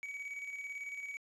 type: tone with tremolo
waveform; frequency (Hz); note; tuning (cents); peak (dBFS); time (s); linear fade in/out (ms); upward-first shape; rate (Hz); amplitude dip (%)
triangle; 2265; C#7; +37; -37; 0.03-1.17; 0; square; 18; 45
effects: resampled to 24000 Hz + 12-bit